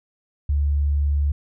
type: tone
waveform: sine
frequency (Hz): 72.1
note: D2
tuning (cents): -31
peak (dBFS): -17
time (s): 0.49-1.32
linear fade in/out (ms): 5
effects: none